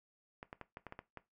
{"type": "clicks", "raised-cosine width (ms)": 0.5, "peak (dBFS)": -30, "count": 8, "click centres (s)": [0.429, 0.529, 0.613, 0.771, 0.867, 0.924, 0.991, 1.173], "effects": ["noise-tail reverb RT60 0.2 s tail -17 dB re dry"]}